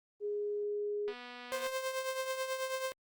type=tone; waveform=sine; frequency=413.8 Hz; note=G#4; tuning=6 cents flat; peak=-33 dBFS; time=0.2-1.14 s; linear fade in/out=50 ms
type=click train; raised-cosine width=0.3 ms; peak=-32 dBFS; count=145; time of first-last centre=1.08-1.668 s; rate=245 Hz
type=tone with tremolo; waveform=sawtooth; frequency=524 Hz; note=C5; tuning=2 cents sharp; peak=-28 dBFS; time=1.52-2.92 s; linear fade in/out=0 ms; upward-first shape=triangle; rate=9.2 Hz; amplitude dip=65%
effects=Opus 24 kbps